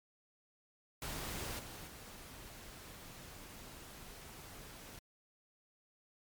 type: noise with level steps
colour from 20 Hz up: pink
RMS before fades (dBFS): -42 / -49 / -52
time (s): 1.02-4.99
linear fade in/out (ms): 2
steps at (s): 1.59 / 1.87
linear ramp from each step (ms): 2
effects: MP3 96 kbps